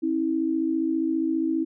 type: tone pair together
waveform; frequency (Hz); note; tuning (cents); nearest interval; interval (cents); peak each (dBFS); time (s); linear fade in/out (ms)
sine; 268.7 / 323.6; C4 / E4; +46 / -32; minor third; 322; -27 / -23; 0.02-1.65; 20
effects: none